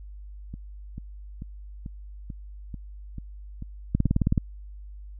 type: two click trains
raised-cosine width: 5 ms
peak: -9 / -24 dBFS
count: 9 / 9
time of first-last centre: 3.95-4.378 / 0.54-4.064 s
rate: 18.7 / 2.27 Hz
effects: added 50 Hz sine -39 dBFS peak until 5.19 s